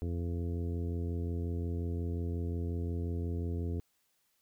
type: harmonic tone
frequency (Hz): 85.6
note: F2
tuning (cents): -34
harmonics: 1 / 2 / 3 / 4 / 5 / 6 / 8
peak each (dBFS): -33 / -42 / -42 / -45 / -45 / -55 / -60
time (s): 0.02-3.8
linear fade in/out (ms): 0
effects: white hiss -75 dBFS RMS until 4.41 s